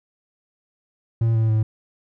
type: tone with pitch steps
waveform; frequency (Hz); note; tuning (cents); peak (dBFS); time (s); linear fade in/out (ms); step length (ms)
triangle; 114.1 / 111.69 / 109.33; A#2 / A2 / A2; -37 / +26 / -11; -14; 1.21-1.63; 5; 140
effects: none